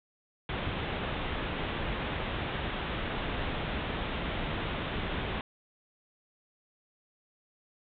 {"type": "low-pass noise", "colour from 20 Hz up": "pink", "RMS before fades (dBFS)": -34, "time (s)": [0.49, 5.41], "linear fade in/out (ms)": 2, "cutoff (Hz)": 3700, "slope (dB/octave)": 96, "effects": []}